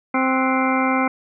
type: harmonic tone with a mistuned harmonic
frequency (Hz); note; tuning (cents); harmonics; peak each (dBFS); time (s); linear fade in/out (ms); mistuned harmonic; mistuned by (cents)
261.6; C4; 0; 1 / 2 / 3 / 4 / 5 / 6 / 8 / 9; -20 / -26 / -24 / -25 / -26 / -30 / -26 / -30; 0.14-1.08; 5; 6; -100
effects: none